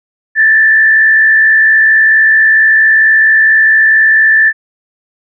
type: tone with frequency modulation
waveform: sine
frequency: 1761 Hz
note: A6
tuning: 1 cent sharp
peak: -4 dBFS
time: 0.35-4.53 s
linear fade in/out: 50 ms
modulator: 64.4 Hz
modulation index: 0.55
effects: none